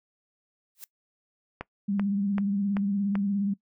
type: noise with exponential growth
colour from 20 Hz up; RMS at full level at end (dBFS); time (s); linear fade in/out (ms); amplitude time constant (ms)
blue; -37; 0.75-0.84; 0; 19
type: click train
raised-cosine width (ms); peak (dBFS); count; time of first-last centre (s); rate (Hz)
0.5; -18; 5; 1.61-3.154; 2.59
type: tone with vibrato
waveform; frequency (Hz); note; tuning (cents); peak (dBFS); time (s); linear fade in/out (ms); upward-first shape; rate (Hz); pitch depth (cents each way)
sine; 200; G3; +35; -24; 1.88-3.54; 10; sine; 17; 48
effects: noise-tail reverb RT60 0.1 s tail -21 dB re dry